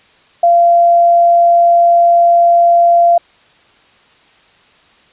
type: tone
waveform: sine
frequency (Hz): 688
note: F5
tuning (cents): -26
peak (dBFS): -5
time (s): 0.43-3.18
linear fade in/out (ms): 5
effects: white hiss -48 dBFS RMS until 5.12 s + resampled to 8000 Hz